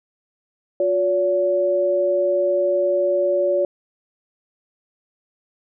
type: tone pair together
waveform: sine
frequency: 358.6 / 569.3 Hz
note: F4 / C#5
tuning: +46 / +46 cents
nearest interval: minor sixth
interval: 800 cents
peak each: -22 / -17 dBFS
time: 0.8-3.65 s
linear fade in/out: 2 ms
effects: none